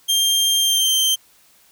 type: tone with pitch glide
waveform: sawtooth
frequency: 3188 to 3133 Hz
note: G7 to G7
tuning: +28 to -2 cents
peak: -12 dBFS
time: 0.08-1.16 s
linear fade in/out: 20 ms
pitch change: -30 cents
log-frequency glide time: 0.59-0.93 s
effects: white hiss -54 dBFS RMS until 1.71 s